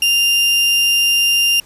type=tone; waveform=35% pulse; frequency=2794 Hz; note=F7; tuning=in tune; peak=-10 dBFS; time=0.02-1.6 s; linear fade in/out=2 ms; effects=pink hiss -47 dBFS RMS until 1.65 s + resampled to 32000 Hz